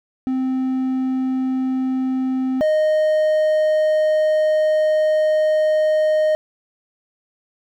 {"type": "tone pair in turn", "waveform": "triangle", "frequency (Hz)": [260.1, 618.6], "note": ["C4", "D#5"], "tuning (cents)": [-10, -10], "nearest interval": "octave + minor third", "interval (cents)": 1500, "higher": "second", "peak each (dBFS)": [-16, -12], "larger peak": "second", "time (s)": [[0.27, 2.61], [2.61, 6.35]], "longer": "second", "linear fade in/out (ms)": 0, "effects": []}